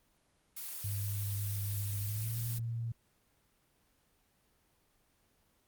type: noise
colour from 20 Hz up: blue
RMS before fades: -42 dBFS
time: 0.56-2.59 s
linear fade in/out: 10 ms
type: tone with pitch glide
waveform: sine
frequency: 101.5 to 115.92 Hz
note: G#2 to A#2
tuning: -39 to -9 cents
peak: -34 dBFS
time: 0.84-2.92 s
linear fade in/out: 5 ms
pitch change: +230 cents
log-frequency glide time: 2.05-2.36 s
effects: pink hiss -72 dBFS RMS until 5.67 s + Opus 24 kbps